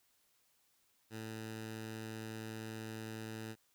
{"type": "tone with notch filter", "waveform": "10% pulse", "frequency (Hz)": 110.6, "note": "A2", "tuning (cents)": 9, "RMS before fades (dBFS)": -45, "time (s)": [1.1, 3.56], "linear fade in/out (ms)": 50, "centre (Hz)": 620, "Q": 1.8, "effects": ["white hiss -74 dBFS RMS until 3.74 s"]}